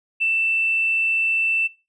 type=tone with tanh clipping; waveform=triangle; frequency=2665 Hz; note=E7; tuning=18 cents sharp; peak=-17 dBFS; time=0.2-1.68 s; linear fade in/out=20 ms; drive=3 dB; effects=noise-tail reverb RT60 0.3 s tail -23 dB re dry + resampled to 24000 Hz